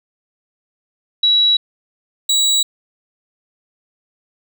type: tone pair in turn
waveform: sine / 30% pulse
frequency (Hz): 3900 / 3900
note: B7 / B7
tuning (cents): -23 / -23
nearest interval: unison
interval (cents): 0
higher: neither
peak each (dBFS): -10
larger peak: neither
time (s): 1.23-1.57 / 2.29-2.63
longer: neither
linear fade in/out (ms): 5
effects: none